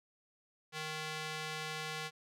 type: tone with band-pass filter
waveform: square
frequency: 155.56 Hz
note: D#3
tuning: in tune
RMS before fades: -41 dBFS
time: 0.72-2.11 s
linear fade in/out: 50 ms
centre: 3000 Hz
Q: 0.67
effects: none